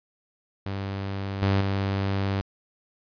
sawtooth tone with level steps, 98 Hz, G2, in tune, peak -25 / -16 / -20 dBFS, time 0.66-2.41 s, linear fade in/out 0 ms, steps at 1.42 / 1.61 s, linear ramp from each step 2 ms, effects resampled to 11025 Hz

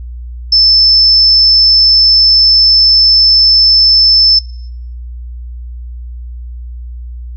sine tone, 5274 Hz, E8, in tune, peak -4 dBFS, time 0.52-4.39 s, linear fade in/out 5 ms, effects noise-tail reverb RT60 0.7 s tail -20 dB re dry + added 60 Hz sine -22 dBFS peak until 7.36 s

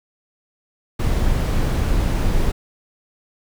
brown noise, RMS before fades -18 dBFS, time 0.99-2.52 s, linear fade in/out 10 ms, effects none

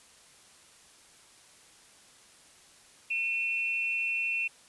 sine tone pair together, 2458 / 2694 Hz, D#7 / E7, -22 / +37 cents, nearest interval major second, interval 159 cents, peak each -33 / -29 dBFS, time 3.1-4.48 s, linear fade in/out 10 ms, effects white hiss -57 dBFS RMS until 4.68 s + resampled to 24000 Hz

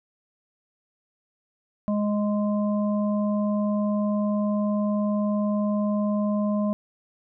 harmonic tone, 207.7 Hz, G#3, in tune, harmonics 1 / 3 / 5, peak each -22 / -29 / -36 dBFS, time 1.88-6.73 s, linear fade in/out 0 ms, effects none

